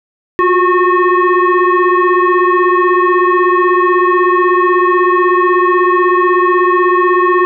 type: tone with frequency modulation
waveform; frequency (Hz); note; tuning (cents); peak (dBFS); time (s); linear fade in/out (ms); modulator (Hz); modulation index
sine; 371.1; F#4; +5; -7; 0.39-7.45; 0; 726; 1.7
effects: none